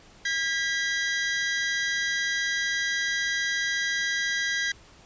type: tone pair together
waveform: sawtooth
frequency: 1622.9 / 1959 Hz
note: G#6 / B6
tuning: -40 / -15 cents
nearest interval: minor third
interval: 325 cents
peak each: -24 dBFS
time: 0.25-4.72 s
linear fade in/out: 5 ms
effects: pink hiss -53 dBFS RMS until 5.05 s + resampled to 16000 Hz